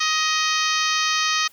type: harmonic tone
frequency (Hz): 627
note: D#5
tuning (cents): +13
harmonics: 2 / 3 / 4 / 5 / 6 / 7 / 8 / 9 / 10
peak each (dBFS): -24 / -26 / -27 / -28 / -29 / -29 / -30 / -31 / -31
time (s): 0-1.48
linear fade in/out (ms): 10
effects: white hiss -53 dBFS RMS until 1.52 s